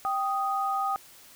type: tone pair together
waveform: sine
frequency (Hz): 784 / 1244.5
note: G5 / D#6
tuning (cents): 0 / 0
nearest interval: minor sixth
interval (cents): 800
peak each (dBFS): -28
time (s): 0.05-0.96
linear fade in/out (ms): 0
effects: white hiss -52 dBFS RMS until 1.35 s